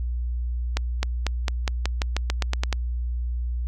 accelerating click train, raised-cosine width 0.2 ms, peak -7 dBFS, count 13, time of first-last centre 0.77-2.727 s, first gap 260 ms, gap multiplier 0.91, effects added 60 Hz sine -24 dBFS peak until 3.67 s

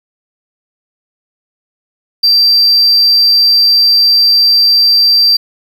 triangle tone, 4697 Hz, D8, 1 cent flat, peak -3 dBFS, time 2.23-5.37 s, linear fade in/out 10 ms, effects tanh soft clip ceiling 0 dBFS + 7-bit

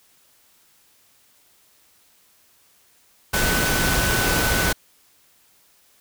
sine tone in noise, 1504 Hz, F#6, 28 cents sharp, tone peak -25 dBFS, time 3.33-4.73 s, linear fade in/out 10 ms, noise pink, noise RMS -21 dBFS, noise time 3.33-4.73 s, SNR -7 dB, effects white hiss -58 dBFS RMS until 6 s

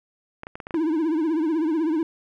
clicks, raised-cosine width 0.5 ms, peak -20 dBFS, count 7, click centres 0.434 / 0.469 / 0.555 / 0.602 / 0.669 / 0.708 / 0.745 s
triangle tone with vibrato, 318.8 Hz, D#4, 42 cents sharp, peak -18 dBFS, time 0.74-2.03 s, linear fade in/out 2 ms, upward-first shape triangle, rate 16 Hz, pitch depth 130 cents each way
effects none

